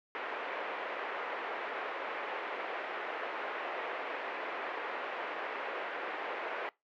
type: band-pass noise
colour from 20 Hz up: pink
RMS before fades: -39 dBFS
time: 0.15-6.69 s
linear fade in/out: 0 ms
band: 430 to 2400 Hz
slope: 24 dB/octave
effects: noise-tail reverb RT60 0.2 s tail -22 dB re dry

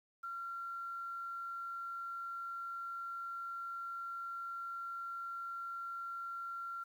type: tone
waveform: sine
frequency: 1372 Hz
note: F6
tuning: 31 cents flat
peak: -40 dBFS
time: 0.23-6.84 s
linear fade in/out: 10 ms
effects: 11-bit

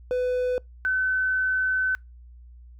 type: tone pair in turn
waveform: triangle / sine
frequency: 500 / 1518.8 Hz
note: B4 / F#6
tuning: +21 / +45 cents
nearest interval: octave + perfect fifth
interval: 1924 cents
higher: second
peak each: -20 / -21 dBFS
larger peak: first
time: 0.11-0.58 / 0.85-1.95 s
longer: second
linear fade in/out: 0 ms
effects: noise-tail reverb RT60 0.2 s tail -26 dB re dry + added 60 Hz sine -44 dBFS peak until 2.79 s

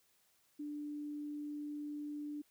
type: tone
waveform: sine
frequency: 294.9 Hz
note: D4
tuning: 7 cents sharp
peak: -40 dBFS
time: 0.59-2.42 s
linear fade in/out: 10 ms
effects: white hiss -73 dBFS RMS until 2.5 s

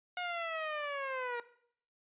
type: linear sweep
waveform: 15% pulse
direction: down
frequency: 723 to 470.9 Hz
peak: -29 dBFS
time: 0.17-1.4 s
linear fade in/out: 2 ms
effects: noise-tail reverb RT60 0.6 s tail -17 dB re dry + resampled to 8000 Hz

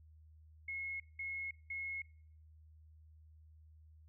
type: tone bursts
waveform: sine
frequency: 2171 Hz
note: C#7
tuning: 37 cents flat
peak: -39 dBFS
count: 3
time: 0.68-2.02 s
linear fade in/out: 5 ms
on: 320 ms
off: 190 ms
effects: noise-tail reverb RT60 0.6 s tail -22 dB re dry + added 78 Hz sine -58 dBFS peak until 4.08 s

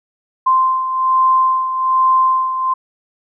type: beating tone pair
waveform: sine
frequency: 1042 / 1043.2 Hz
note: C6 / C6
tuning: -7 / -5 cents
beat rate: 1.2 Hz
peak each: -12 / -19 dBFS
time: 0.46-2.74 s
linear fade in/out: 10 ms
effects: none

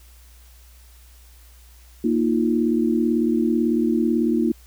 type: chord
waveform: sine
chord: Bb suspended fourth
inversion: none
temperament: equal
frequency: 233.1 / 311.1 / 349.2 Hz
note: Bb3 / Eb4 / F4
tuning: 0 / 0 / 0 cents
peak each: -20 / -22 / -23 dBFS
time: 2.04-4.52 s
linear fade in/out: 5 ms
effects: added 60 Hz sine -46 dBFS peak until 4.66 s + white hiss -54 dBFS RMS until 4.66 s

